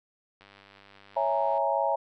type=click train; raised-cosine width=0.3 ms; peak=-36 dBFS; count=117; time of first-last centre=0.41-1.577 s; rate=99.4 Hz
type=chord; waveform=sine; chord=A# half-diminished seventh; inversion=first; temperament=equal; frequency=554.4 / 659.3 / 830.6 / 932.3 Hz; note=C#5 / E5 / G#5 / A#5; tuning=0 / 0 / 0 / 0 cents; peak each=-29 dBFS; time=1.16-1.96 s; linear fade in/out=10 ms
effects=none